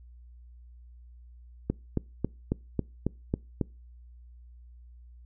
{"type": "click train", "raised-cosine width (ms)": 3, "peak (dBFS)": -13, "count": 8, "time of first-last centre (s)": [1.7, 3.613], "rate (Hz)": 3.66, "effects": ["noise-tail reverb RT60 0.3 s tail -25 dB re dry", "added 60 Hz sine -48 dBFS peak until 5.25 s"]}